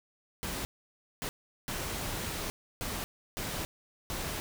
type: noise bursts at uneven times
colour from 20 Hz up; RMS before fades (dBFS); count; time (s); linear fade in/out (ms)
pink; -36; 6; 0.43-0.65 / 1.22-1.29 / 1.68-2.5 / 2.81-3.04 / 3.37-3.65 / 4.1-4.4; 0
effects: none